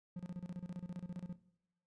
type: tone with tremolo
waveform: triangle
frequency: 177.8 Hz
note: F3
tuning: 31 cents sharp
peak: -38 dBFS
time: 0.16-1.36 s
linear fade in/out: 5 ms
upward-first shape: square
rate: 15 Hz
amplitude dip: 80%
effects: noise-tail reverb RT60 0.8 s tail -18 dB re dry + resampled to 22050 Hz